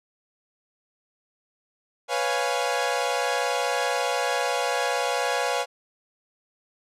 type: chord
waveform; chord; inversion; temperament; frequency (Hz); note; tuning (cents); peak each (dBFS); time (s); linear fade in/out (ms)
sawtooth; C# dominant seventh; third; equal; 493.9 / 554.4 / 698.5 / 830.6; B4 / C#5 / E#5 / G#5; 0 / 0 / 0 / 0; -25; 2.08-5.66; 50
effects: low-pass 9000 Hz 12 dB/octave